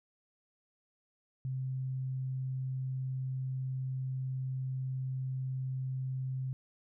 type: tone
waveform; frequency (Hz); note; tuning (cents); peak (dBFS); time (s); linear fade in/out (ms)
sine; 130.81; C3; 0; -33; 1.45-6.53; 0
effects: none